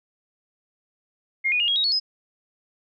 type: tone with pitch steps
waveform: sine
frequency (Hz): 2131 / 2462 / 2845 / 3286 / 3797 / 4387 / 5068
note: C7 / D#7 / F7 / G#7 / A#7 / C#8 / D#8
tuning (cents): +31 / -19 / +31 / -19 / +31 / -19 / +31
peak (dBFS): -19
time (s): 1.44-2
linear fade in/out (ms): 20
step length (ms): 80
effects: none